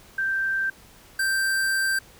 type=tone pair in turn; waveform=sine / square; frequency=1568 / 1568 Hz; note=G6 / G6; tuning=0 / 0 cents; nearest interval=unison; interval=0 cents; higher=neither; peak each=-22 dBFS; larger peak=neither; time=0.18-0.7 / 1.19-1.99 s; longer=second; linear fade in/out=5 ms; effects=pink hiss -51 dBFS RMS until 2.19 s